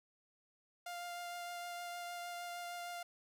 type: tone with vibrato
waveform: sawtooth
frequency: 700 Hz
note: F5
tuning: 4 cents sharp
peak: -39 dBFS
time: 0.86-3.03 s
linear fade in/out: 5 ms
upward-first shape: triangle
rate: 6.5 Hz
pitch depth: 12 cents each way
effects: none